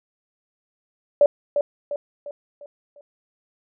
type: tone with echo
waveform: sine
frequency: 578 Hz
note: D5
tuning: 28 cents flat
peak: -10 dBFS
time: 1.21-1.26 s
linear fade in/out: 2 ms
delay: 350 ms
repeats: 5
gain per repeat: -7 dB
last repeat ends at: 3.01 s
effects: none